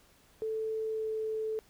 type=tone with pitch glide; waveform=sine; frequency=440 to 437.5 Hz; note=A4 to A4; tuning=0 to -10 cents; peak=-31 dBFS; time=0.42-1.59 s; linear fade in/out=0 ms; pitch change=-10 cents; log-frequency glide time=0.85-1.11 s; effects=pink hiss -63 dBFS RMS until 1.69 s